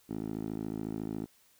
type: tone with band-pass filter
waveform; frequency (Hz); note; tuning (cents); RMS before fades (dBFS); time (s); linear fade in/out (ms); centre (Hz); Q
10% pulse; 54; A1; -32; -37; 0.09-1.26; 10; 290; 1.6
effects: white hiss -65 dBFS RMS until 1.59 s